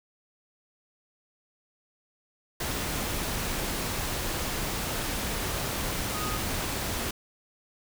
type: tone in noise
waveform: sine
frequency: 1244.5 Hz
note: D#6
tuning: in tune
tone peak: -35 dBFS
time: 6.14-6.37 s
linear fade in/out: 5 ms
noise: pink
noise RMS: -31 dBFS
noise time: 2.6-7.11 s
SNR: -7 dB
effects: none